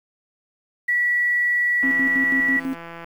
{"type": "tone", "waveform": "sine", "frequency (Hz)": 1944, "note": "B6", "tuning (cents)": -28, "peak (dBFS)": -17, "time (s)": [0.88, 2.6], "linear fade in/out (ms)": 10}
{"type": "click train", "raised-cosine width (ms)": 0.5, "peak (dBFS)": -22, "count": 205, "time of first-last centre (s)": [1.83, 3.044], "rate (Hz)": 168}
{"type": "tone with tremolo", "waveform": "sine", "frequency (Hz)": 265.8, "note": "C4", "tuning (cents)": 27, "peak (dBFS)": -22, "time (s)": [1.83, 2.75], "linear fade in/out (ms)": 10, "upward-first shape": "square", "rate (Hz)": 6.1, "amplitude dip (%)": 70}
{"effects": ["8-bit"]}